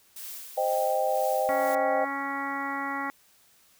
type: noise with tremolo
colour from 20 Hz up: blue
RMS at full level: -39 dBFS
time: 0.16-1.75 s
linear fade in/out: 2 ms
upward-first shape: sine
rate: 2 Hz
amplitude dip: 50%
type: chord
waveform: sine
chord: C minor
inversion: none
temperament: equal with one note detuned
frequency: 523.3 / 622.3 / 786.7 Hz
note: C5 / Eb5 / G5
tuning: 0 / 0 / +6 cents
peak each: -28 / -28 / -27 dBFS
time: 0.57-2.05 s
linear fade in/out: 10 ms
type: harmonic tone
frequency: 277.2 Hz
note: C#4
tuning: in tune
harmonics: 1 / 2 / 3 / 4 / 5 / 6 / 7 / 8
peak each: -36 / -44 / -35 / -35 / -37 / -46 / -35 / -45 dBFS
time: 1.49-3.1 s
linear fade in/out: 0 ms
effects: white hiss -61 dBFS RMS until 3.79 s